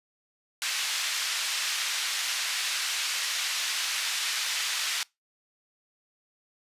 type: band-pass noise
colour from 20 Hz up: white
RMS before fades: -30 dBFS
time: 0.62-5.03 s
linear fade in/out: 0 ms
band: 1600 to 5200 Hz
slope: 12 dB/octave
effects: noise-tail reverb RT60 0.2 s tail -24 dB re dry + resampled to 32000 Hz